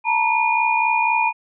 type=tone cluster; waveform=sine; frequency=889 / 953 / 2438 Hz; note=A5 / A#5 / D#7; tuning=+18 / +38 / -36 cents; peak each=-20 dBFS; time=0.04-1.33 s; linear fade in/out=50 ms; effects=none